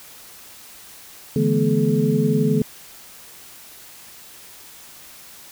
sine tone cluster, 144.3 / 163.3 / 211.8 / 243 / 429.2 Hz, D3 / E3 / G#3 / B3 / A4, -30 / -16 / +34 / -28 / -43 cents, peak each -22 dBFS, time 1.36-2.62 s, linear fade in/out 2 ms, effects white hiss -43 dBFS RMS until 5.51 s

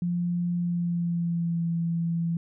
sine tone with pitch glide, 174.61 to 167.88 Hz, F3 to E3, 0 to +32 cents, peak -24 dBFS, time 0.02-2.37 s, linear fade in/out 2 ms, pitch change -68 cents, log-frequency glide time 0.56-1.67 s, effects none

